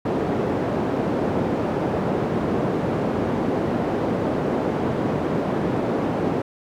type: band-pass noise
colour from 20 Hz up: white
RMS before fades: -23 dBFS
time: 0.05-6.42 s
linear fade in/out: 5 ms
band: 130 to 450 Hz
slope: 12 dB/octave
effects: none